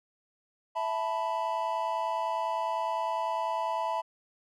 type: chord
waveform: triangle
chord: E suspended fourth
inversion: none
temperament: just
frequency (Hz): 659.3 / 879 / 988.9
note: E5 / A5 / B5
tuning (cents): 0 / -2 / +2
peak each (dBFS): -32 / -31 / -30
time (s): 0.75-4.02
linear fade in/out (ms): 20
effects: none